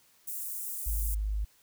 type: high-pass noise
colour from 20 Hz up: white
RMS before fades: -37 dBFS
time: 0.27-1.15 s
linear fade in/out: 10 ms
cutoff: 8300 Hz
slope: 24 dB/octave
type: tone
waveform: sine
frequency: 51.91 Hz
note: G#1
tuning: in tune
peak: -28 dBFS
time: 0.86-1.45 s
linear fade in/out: 10 ms
effects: white hiss -64 dBFS RMS until 1.62 s